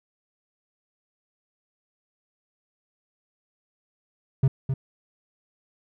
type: tone with echo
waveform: triangle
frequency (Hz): 133.8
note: C3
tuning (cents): +39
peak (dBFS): -13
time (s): 4.43-4.48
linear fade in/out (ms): 5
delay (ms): 260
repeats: 1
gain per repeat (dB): -7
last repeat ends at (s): 4.74
effects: none